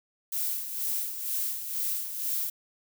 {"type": "noise with tremolo", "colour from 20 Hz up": "violet", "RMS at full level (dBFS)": -29, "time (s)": [0.32, 2.5], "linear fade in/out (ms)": 5, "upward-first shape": "sine", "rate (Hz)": 2.1, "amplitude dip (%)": 60, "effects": []}